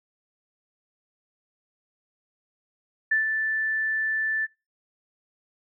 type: tone with ADSR envelope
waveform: sine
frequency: 1760 Hz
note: A6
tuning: in tune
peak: -18 dBFS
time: 3.11-4.47 s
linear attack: 8 ms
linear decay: 130 ms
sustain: -5 dB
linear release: 28 ms
effects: noise-tail reverb RT60 0.3 s tail -26 dB re dry